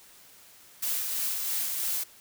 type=noise with tremolo; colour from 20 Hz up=blue; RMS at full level=-29 dBFS; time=0.82-2.04 s; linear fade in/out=10 ms; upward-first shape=sine; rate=3 Hz; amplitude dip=30%; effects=white hiss -54 dBFS RMS until 2.2 s